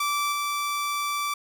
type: tone with level steps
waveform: sawtooth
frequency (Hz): 1164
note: D6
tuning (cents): -16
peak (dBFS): -20 / -22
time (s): 0-1.34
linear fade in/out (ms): 5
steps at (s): 0.32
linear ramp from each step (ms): 5
effects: none